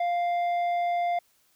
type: tone with tanh clipping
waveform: sine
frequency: 698.5 Hz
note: F5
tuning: in tune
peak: -25 dBFS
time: 0-1.19 s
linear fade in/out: 5 ms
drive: 7 dB
effects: white hiss -66 dBFS RMS until 1.55 s